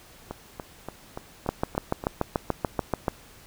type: two click trains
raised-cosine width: 1 ms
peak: -9 / -19 dBFS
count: 12 / 7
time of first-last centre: 1.49-3.082 / 0.31-2.039 s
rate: 6.91 / 3.47 Hz
effects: pink hiss -51 dBFS RMS until 3.46 s